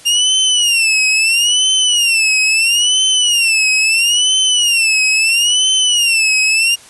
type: tone with vibrato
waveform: sawtooth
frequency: 2794 Hz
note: F7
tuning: in tune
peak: -7 dBFS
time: 0.05-6.76 s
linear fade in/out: 20 ms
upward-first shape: sine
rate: 0.75 Hz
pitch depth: 160 cents each way
effects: white hiss -40 dBFS RMS until 6.89 s + resampled to 24000 Hz